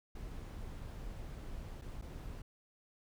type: noise with dropouts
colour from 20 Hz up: brown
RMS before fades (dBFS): -45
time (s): 0.15-2.42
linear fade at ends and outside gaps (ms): 5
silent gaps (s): 1.815-1.819 / 2.015-2.021
effects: none

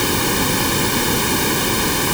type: noise with comb filter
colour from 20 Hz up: pink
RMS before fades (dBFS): -18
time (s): 0-2.13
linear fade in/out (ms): 0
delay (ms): 1.5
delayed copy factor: -0.9
effects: none

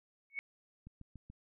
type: tone with exponential growth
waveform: sine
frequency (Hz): 2217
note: C#7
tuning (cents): 0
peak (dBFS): -31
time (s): 0.3-0.39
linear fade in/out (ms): 0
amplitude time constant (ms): 18
type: click train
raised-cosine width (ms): 5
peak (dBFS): -38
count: 4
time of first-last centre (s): 0.87-1.3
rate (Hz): 6.97
effects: none

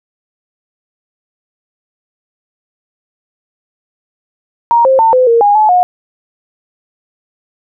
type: tone with pitch steps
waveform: sine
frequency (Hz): 938 / 529 / 901 / 509 / 464.4 / 819 / 858 / 722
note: A#5 / C5 / A5 / C5 / A#4 / G#5 / A5 / F#5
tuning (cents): +11 / +19 / +41 / -48 / -7 / -24 / -44 / -43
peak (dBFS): -5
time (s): 4.71-5.83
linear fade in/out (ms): 0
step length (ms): 140
effects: none

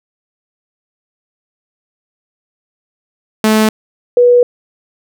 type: tone pair in turn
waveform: sawtooth / sine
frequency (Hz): 217.1 / 487.4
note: A3 / B4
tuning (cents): -23 / -23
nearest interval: octave + major second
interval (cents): 1400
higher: second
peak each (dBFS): -4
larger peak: neither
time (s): 3.44-3.69 / 4.17-4.43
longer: second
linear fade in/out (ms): 2
effects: none

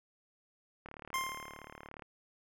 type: click train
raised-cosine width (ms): 0.5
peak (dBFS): -31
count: 44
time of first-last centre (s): 0.86-2.022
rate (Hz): 37
type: tone with exponential decay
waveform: 25% pulse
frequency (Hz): 1054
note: C6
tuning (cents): +12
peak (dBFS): -27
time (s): 1.14-1.88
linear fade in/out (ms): 1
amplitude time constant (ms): 160
effects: none

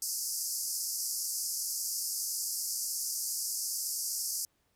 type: band-pass noise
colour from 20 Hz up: pink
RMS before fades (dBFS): -35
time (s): 0.02-4.45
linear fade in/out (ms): 2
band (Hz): 4800 to 14000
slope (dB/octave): 96
effects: pink hiss -74 dBFS RMS until 4.75 s

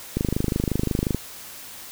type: click train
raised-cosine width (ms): 3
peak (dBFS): -9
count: 26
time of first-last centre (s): 0.17-1.147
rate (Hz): 25.6
effects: white hiss -40 dBFS RMS until 1.91 s

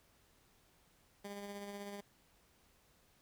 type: tone with tremolo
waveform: 15% pulse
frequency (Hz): 202.1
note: G#3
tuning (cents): -47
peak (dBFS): -37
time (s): 1.24-2.01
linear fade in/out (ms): 10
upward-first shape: sine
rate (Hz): 16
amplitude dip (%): 35
effects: pink hiss -70 dBFS RMS until 3.21 s

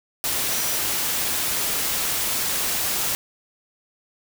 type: tone in noise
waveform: sine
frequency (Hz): 5840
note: F#8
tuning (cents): -24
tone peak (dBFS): -33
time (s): 0.51-0.77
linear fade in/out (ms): 0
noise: white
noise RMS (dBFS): -24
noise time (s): 0.24-3.15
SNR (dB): -12
effects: none

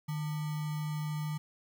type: tone with sample-and-hold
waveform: sine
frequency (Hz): 152.2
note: D#3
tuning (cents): -38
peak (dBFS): -32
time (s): 0.08-1.38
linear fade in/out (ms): 10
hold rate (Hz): 1050
effects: none

